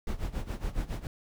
brown noise with tremolo, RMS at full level -30 dBFS, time 0.07-1.07 s, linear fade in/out 2 ms, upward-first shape sine, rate 7.2 Hz, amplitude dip 85%, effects none

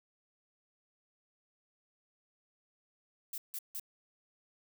violet noise bursts, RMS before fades -40 dBFS, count 3, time 3.33-3.797 s, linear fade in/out 2 ms, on 49 ms, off 160 ms, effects none

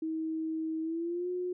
sine tone with pitch glide, 319.3 to 360.5 Hz, D#4 to F#4, +45 to -45 cents, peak -31 dBFS, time 0.02-1.53 s, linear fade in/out 5 ms, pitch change +210 cents, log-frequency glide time 0.82-1.29 s, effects none

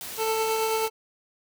white noise, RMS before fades -37 dBFS, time 0.01-0.88 s, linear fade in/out 0 ms
25% pulse tone with tremolo, 443 Hz, A4, 12 cents sharp, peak -19 dBFS, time 0.17-0.9 s, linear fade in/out 50 ms, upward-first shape sine, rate 9.2 Hz, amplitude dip 25%
effects none

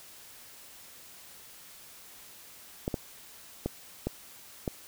clicks, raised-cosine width 2 ms, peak -16 dBFS, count 5, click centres 2.879 / 2.942 / 3.66 / 4.07 / 4.678 s, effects white hiss -51 dBFS RMS until 4.87 s

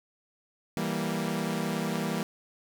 sawtooth chord, E diminished, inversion none, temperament equal, 164.81 / 196 / 233.1 Hz, E3 / G3 / Bb3, 0 / 0 / 0 cents, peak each -29 dBFS, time 0.77-2.23 s, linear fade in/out 0 ms, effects 10-bit

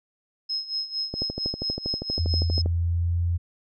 sine tone with tremolo, 5150 Hz, E8, 41 cents flat, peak -24 dBFS, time 0.49-2.62 s, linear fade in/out 10 ms, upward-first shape sine, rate 4.4 Hz, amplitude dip 80%
click train, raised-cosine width 2 ms, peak -17 dBFS, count 20, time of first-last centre 1.14-2.66 s, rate 12.5 Hz
sine tone with pitch glide, 84 to 86.16 Hz, E2 to F2, +33 to -23 cents, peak -21 dBFS, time 2.18-3.38 s, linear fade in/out 20 ms, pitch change +44 cents, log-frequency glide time 2.38-3.27 s
effects none

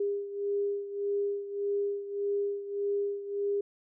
sine beating tone pair, 403.5 / 405.2 Hz, G#4 / G#4, -50 / -43 cents, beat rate 1.7 Hz, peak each -30 / -35 dBFS, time 0-3.61 s, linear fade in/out 5 ms, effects none

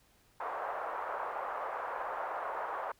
white band-pass noise, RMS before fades -38 dBFS, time 0.4-2.92 s, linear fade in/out 5 ms, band 550 to 1200 Hz, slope 24 dB/octave, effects pink hiss -67 dBFS RMS until 2.99 s

